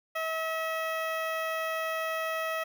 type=tone with notch filter; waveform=15% pulse; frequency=644 Hz; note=E5; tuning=41 cents flat; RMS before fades=-32 dBFS; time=0.15-2.64 s; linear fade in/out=10 ms; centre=7900 Hz; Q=0.55; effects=none